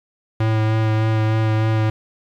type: tone with vibrato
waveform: square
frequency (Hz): 109.8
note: A2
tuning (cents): -3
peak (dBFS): -16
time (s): 0.4-1.9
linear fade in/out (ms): 5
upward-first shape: sine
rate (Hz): 3.3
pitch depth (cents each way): 14
effects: low-pass 3000 Hz 12 dB/octave + 8-bit